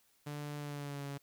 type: tone with pitch glide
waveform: sawtooth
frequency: 146.83 to 140.69 Hz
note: D3 to C#3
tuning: 0 to +26 cents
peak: -36 dBFS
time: 0.26-1.18 s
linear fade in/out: 10 ms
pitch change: -74 cents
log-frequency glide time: 0.58-1.06 s
effects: white hiss -71 dBFS RMS until 1.22 s